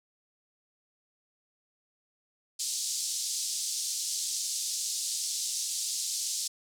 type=band-pass noise; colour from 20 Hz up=white; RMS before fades=-33 dBFS; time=2.59-6.48 s; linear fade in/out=10 ms; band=4300 to 8500 Hz; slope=24 dB/octave; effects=none